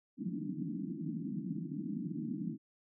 pink band-pass noise, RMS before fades -39 dBFS, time 0.17-2.58 s, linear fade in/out 50 ms, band 150 to 320 Hz, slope 96 dB/octave, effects none

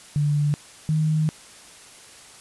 sine tone pair in turn, 146.83 / 155.58 Hz, D3 / D#3, 0 / 0 cents, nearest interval minor second, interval 100 cents, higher second, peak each -18 dBFS, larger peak neither, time 0.16-0.54 / 0.89-1.29 s, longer second, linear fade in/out 0 ms, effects white hiss -46 dBFS RMS until 2.4 s + resampled to 24000 Hz

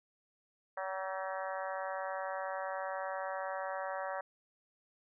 harmonic tone with a mistuned harmonic, 189.7 Hz, F#3, 43 cents sharp, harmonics 3 / 4 / 5 / 6 / 7 / 8 / 9 / 10, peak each -40 / -42 / -44 / -46 / -47 / -48 / -49 / -50 dBFS, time 0.77-4.21 s, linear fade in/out 5 ms, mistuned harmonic 8, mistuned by +39 cents, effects none

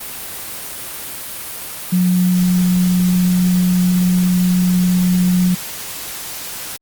sine tone in noise, 180.7 Hz, F#3, 41 cents flat, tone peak -11 dBFS, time 1.92-5.55 s, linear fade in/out 10 ms, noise white, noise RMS -28 dBFS, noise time 0-6.77 s, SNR +14 dB, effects Opus 32 kbps

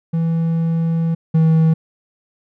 triangle tone pair in turn, 164.81 / 160.77 Hz, E3 / E3, 0 / -43 cents, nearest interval unison, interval 43 cents, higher first, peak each -13 / -8 dBFS, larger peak second, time 0.13-1.15 / 1.34-1.74 s, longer first, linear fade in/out 10 ms, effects none

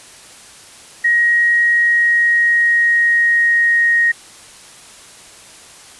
sine tone with pitch glide, 1889 to 1871.6 Hz, A#6 to A#6, +22 to +6 cents, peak -10 dBFS, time 1.04-4.12 s, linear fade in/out 10 ms, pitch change -16 cents, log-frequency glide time 1.68-3.83 s, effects white hiss -40 dBFS RMS until 5.99 s + resampled to 24000 Hz

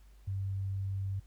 sine tone, 97.2 Hz, G2, 14 cents flat, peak -32 dBFS, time 0.27-1.2 s, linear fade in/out 10 ms, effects added 50 Hz sine -54 dBFS peak until 1.26 s + pink hiss -69 dBFS RMS until 1.26 s

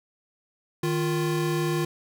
square tone pair together, 155.1 / 349.2 Hz, D#3 / F4, -5 / 0 cents, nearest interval octave + major second, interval 1405 cents, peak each -27 dBFS, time 0.83-1.85 s, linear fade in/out 5 ms, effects none

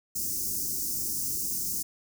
white band-stop noise, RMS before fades -31 dBFS, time 0.15-1.83 s, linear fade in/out 10 ms, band 370 to 5200 Hz, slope 48 dB/octave, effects none

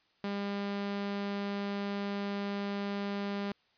sawtooth tone, 201 Hz, G3, 44 cents sharp, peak -29 dBFS, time 0.24-3.52 s, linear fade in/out 2 ms, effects white hiss -70 dBFS RMS until 3.77 s + resampled to 11025 Hz

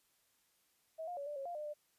sine tone with pitch steps, 643 / 709 / 565 / 589 / 547 / 697 / 602 / 595 Hz, E5 / F5 / C#5 / D5 / C#5 / F5 / D5 / D5, -43 / +26 / +33 / +5 / -23 / -4 / +43 / +22 cents, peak -40 dBFS, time 0.98-1.74 s, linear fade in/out 20 ms, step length 95 ms, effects white hiss -75 dBFS RMS until 1.98 s + resampled to 32000 Hz

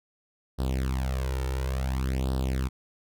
sawtooth tone with flanger, 65.3 Hz, C2, 3 cents flat, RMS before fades -28 dBFS, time 0.58-2.69 s, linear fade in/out 20 ms, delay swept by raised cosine 0.22 to 2.22 ms, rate 0.57 Hz, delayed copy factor +0.85, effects none

